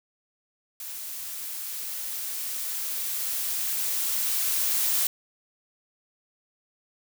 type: noise with level ramp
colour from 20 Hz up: blue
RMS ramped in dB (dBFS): -37 to -24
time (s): 0.8-5.07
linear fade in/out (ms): 2
effects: none